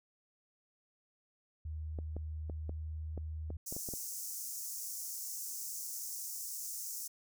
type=tone with pitch glide; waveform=sine; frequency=77.78 to 78.28 Hz; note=D#2 to D#2; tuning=0 to +11 cents; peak=-38 dBFS; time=1.65-3.57 s; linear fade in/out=5 ms; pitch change=+11 cents; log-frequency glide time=2.54-2.87 s
type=clicks; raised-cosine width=2 ms; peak=-30 dBFS; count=10; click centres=1.988 / 2.166 / 2.498 / 2.694 / 3.177 / 3.504 / 3.725 / 3.765 / 3.888 / 3.937 s
type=high-pass noise; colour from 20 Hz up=pink; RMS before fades=-42 dBFS; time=3.66-7.08 s; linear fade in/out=10 ms; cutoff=5600 Hz; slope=48 dB/octave
effects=none